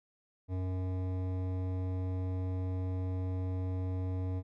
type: tone with hard clipping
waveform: triangle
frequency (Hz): 92.5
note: F#2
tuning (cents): 0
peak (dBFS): -34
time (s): 0.48-4.43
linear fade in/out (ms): 50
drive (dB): 18
effects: none